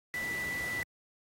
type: tone in noise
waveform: sine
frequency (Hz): 1975.5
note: B6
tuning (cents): 0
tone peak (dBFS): -33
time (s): 0.14-0.83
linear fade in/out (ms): 0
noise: pink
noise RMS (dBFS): -43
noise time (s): 0.14-0.83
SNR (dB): +7
effects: high-pass 80 Hz 12 dB/octave + AAC 48 kbps